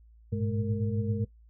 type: tone cluster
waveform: sine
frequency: 101.4 / 109 / 119.2 / 211.4 / 461.2 Hz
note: G#2 / A2 / A#2 / G#3 / A#4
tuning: -41 / -16 / +39 / +31 / -19 cents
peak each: -30 / -35 / -38 / -33 / -36 dBFS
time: 0.32-1.25 s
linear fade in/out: 10 ms
effects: noise-tail reverb RT60 0.1 s tail -18 dB re dry + added 56 Hz sine -53 dBFS peak until 1.49 s